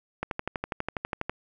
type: click train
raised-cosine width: 0.5 ms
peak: -14 dBFS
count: 14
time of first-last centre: 0.23-1.296 s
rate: 12.2 Hz
effects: none